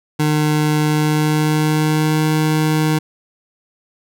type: tone with pitch glide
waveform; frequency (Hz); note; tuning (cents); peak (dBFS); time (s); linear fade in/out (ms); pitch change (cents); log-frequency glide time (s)
25% pulse; 151.9 to 155.09; D#3 to D#3; -41 to -5; -10; 0.19-2.99; 10; +36; 0.84-2.26
effects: none